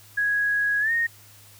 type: tone with pitch glide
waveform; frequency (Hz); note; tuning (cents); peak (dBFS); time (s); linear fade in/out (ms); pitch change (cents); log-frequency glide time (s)
sine; 1661.2 to 1853.9; G#6 to A#6; 0 to -10; -20; 0.17-1.07; 10; +190; 0.8-0.92
effects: added 103 Hz sine -53 dBFS peak until 1.59 s + white hiss -51 dBFS RMS until 1.59 s